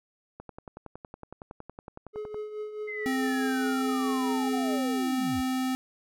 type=click train; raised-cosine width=1 ms; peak=-27 dBFS; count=22; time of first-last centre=0.4-2.344 s; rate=10.8 Hz
type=tone with tremolo; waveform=triangle; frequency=424.5 Hz; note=G#4; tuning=38 cents sharp; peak=-29 dBFS; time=2.13-4.8 s; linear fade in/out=50 ms; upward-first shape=triangle; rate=4.7 Hz; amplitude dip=65%
type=linear sweep; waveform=sine; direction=down; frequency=2093 to 52 Hz; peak=-34 dBFS; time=2.87-5.42 s; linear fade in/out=20 ms
type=tone with pitch glide; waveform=square; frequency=261.6 to 258.6 Hz; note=C4 to C4; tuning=0 to -20 cents; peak=-27 dBFS; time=3.06-5.75 s; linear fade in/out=0 ms; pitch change=-20 cents; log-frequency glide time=3.64-5.1 s
effects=none